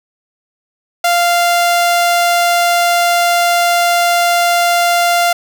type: tone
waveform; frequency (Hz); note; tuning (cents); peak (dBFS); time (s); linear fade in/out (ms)
sawtooth; 695; F5; -9; -6; 1.04-5.33; 5
effects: none